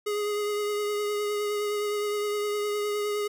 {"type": "tone with vibrato", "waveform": "square", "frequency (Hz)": 415.3, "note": "G#4", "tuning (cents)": 0, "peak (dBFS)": -27, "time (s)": [0.06, 3.28], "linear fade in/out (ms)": 10, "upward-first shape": "triangle", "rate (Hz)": 9.7, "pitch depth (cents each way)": 21, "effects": []}